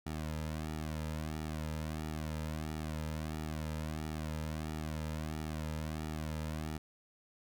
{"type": "tone with flanger", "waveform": "sawtooth", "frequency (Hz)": 77.78, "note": "D#2", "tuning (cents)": 0, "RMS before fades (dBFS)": -39, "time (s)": [0.06, 6.78], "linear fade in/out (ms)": 5, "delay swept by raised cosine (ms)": [1.9, 2.73], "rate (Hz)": 1.5, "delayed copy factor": -0.9, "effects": []}